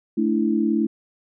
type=chord; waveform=sine; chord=A suspended fourth; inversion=none; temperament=equal with one note detuned; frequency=220 / 291 / 329.6 Hz; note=A3 / D4 / E4; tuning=0 / -16 / 0 cents; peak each=-21 / -24 / -22 dBFS; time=0.17-0.87 s; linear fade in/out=10 ms; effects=none